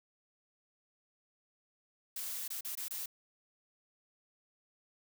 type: noise with dropouts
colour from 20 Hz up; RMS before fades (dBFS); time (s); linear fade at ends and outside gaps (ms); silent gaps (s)
blue; -40; 2.16-3.06; 5; 2.479-2.502 / 2.609-2.647 / 2.753-2.773 / 2.883-2.907
effects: none